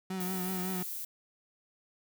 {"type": "tone with vibrato", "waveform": "35% pulse", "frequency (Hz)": 185, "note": "F#3", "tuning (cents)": 0, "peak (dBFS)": -32, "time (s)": [0.1, 0.83], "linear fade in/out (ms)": 5, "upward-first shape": "triangle", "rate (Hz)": 5.4, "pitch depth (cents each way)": 51}
{"type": "noise", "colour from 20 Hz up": "violet", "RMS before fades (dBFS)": -39, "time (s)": [0.2, 1.05], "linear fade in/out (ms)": 5}
{"effects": []}